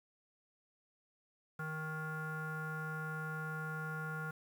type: tone with low-pass filter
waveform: square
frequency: 156.7 Hz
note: D#3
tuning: 13 cents sharp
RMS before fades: -41 dBFS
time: 1.59-4.31 s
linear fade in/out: 5 ms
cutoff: 1400 Hz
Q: 8.5
effects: 10-bit